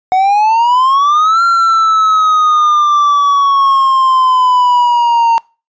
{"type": "exponential two-way sweep", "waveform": "triangle", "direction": "up then down", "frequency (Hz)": [737, 1379, 916], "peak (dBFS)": -5, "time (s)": [0.12, 5.38], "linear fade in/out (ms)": 0, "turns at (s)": 1.43, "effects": ["noise-tail reverb RT60 0.3 s tail -24 dB re dry", "resampled to 16000 Hz"]}